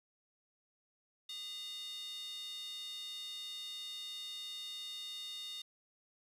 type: tone with high-pass filter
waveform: square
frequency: 407 Hz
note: G#4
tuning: 35 cents flat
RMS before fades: -45 dBFS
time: 1.29-5.62 s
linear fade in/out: 5 ms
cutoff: 3500 Hz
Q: 8.4
effects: resampled to 32000 Hz + 12-bit